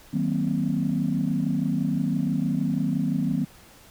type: chord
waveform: sine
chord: C half-diminished seventh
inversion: first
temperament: just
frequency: 156.98 / 188.37 / 235.5 / 261.6 Hz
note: Eb3 / Gb3 / Bb3 / C4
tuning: +16 / +31 / +18 / 0 cents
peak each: -27 dBFS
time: 0.13-3.45 s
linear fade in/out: 10 ms
effects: tanh soft clip ceiling -13 dBFS + pink hiss -51 dBFS RMS until 3.9 s